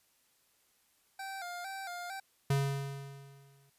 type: tone with vibrato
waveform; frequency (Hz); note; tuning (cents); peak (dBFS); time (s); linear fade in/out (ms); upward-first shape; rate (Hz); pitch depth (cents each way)
25% pulse; 740; F#5; 0; -36; 1.19-2.2; 5; square; 2.2; 83
type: tone with exponential decay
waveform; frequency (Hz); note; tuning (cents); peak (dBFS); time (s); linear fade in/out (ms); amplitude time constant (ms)
square; 138.59; C#3; 0; -26; 2.5-3.7; 5; 260
effects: white hiss -71 dBFS RMS until 3.78 s + resampled to 32000 Hz